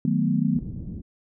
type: chord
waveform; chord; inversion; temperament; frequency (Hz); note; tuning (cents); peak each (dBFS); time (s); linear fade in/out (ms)
sine; B dominant seventh; first; equal; 155.56 / 185 / 220 / 246.9; D#3 / F#3 / A3 / B3; 0 / 0 / 0 / 0; -25; 0.05-0.59; 2
type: low-pass noise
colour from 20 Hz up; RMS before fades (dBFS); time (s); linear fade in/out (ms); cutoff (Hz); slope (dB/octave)
white; -34; 0.54-1.02; 20; 220; 24
effects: none